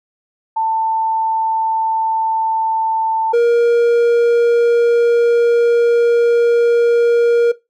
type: tone pair in turn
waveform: sine / triangle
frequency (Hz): 890 / 471.5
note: A5 / A#4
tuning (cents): +20 / +20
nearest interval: major seventh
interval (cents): 1100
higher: first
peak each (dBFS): -14 / -7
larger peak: second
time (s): 0.56-3.33 / 3.33-7.52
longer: second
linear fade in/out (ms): 10
effects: noise-tail reverb RT60 0.2 s tail -18 dB re dry